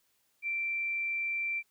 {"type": "tone", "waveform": "sine", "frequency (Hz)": 2349, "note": "D7", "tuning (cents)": 0, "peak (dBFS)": -30, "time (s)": [0.42, 1.63], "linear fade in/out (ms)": 50, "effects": ["white hiss -73 dBFS RMS until 1.7 s"]}